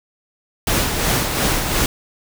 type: noise with tremolo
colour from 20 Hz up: pink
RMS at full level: -17 dBFS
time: 0.67-1.86 s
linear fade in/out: 2 ms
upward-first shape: sine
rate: 2.8 Hz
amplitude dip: 45%
effects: none